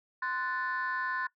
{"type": "chord", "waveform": "sine", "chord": "F# diminished", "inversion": "second", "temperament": "equal with one note detuned", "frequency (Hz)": [1037.5, 1480, 1760], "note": ["C6", "F#6", "A6"], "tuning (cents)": [-15, 0, 0], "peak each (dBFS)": -34, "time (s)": [0.22, 1.27], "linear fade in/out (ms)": 5, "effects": ["noise-tail reverb RT60 0.1 s tail -19 dB re dry", "tanh soft clip ceiling -24 dBFS"]}